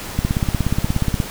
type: click train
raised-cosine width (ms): 5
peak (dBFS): -5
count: 18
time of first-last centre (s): 0.19-1.202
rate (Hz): 16.8
effects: pink hiss -31 dBFS RMS until 1.3 s